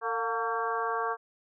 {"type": "harmonic tone with a mistuned harmonic", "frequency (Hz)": 227.1, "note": "A#3", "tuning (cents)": -45, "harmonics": [2, 3, 4, 5, 6, 7], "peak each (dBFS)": [-34, -36, -35, -32, -38, -37], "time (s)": [0.01, 1.17], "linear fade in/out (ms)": 50, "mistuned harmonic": 3, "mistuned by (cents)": 65, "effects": []}